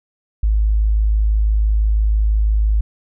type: tone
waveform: sine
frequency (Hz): 53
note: G#1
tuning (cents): +36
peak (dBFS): -12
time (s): 0.43-2.81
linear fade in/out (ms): 5
effects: none